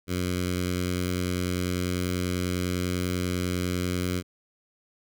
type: tone with notch filter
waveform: 10% pulse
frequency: 90.1 Hz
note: F#2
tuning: 45 cents flat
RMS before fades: -28 dBFS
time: 0.07-4.23 s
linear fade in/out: 50 ms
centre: 780 Hz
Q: 0.62
effects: none